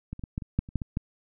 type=clicks; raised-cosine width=5 ms; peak=-22 / -28 / -22 / -17 / -25 / -11 / -30 / -14 / -20 / -15 dBFS; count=10; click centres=0.13 / 0.194 / 0.238 / 0.379 / 0.422 / 0.59 / 0.689 / 0.757 / 0.818 / 0.971 s; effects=none